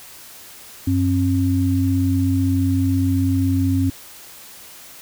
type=tone pair together; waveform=sine; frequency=95 / 269 Hz; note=F#2 / C4; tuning=+46 / +48 cents; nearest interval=octave + tritone; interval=1802 cents; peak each=-18 dBFS; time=0.87-3.9 s; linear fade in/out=5 ms; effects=white hiss -41 dBFS RMS until 5.01 s